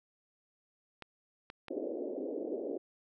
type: clicks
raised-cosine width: 0.3 ms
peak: -28 dBFS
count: 3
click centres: 1.023 / 1.501 / 1.683 s
type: band-pass noise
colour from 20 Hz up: pink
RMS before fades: -38 dBFS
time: 1.7-2.78 s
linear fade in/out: 10 ms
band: 270 to 580 Hz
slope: 48 dB/octave
effects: none